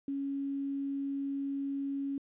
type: tone with quantisation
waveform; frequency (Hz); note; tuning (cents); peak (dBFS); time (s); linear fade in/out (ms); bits
sine; 277.2; C#4; 0; -32; 0.08-2.18; 2; 10
effects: resampled to 8000 Hz